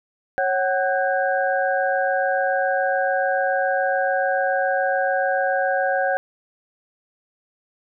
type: tone cluster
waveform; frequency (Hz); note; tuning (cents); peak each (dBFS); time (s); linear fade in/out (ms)
sine; 549 / 749 / 1509 / 1616; C#5 / F#5 / F#6 / G#6; -17 / +21 / +34 / -48; -22 / -22 / -28 / -26; 0.38-6.17; 0
effects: none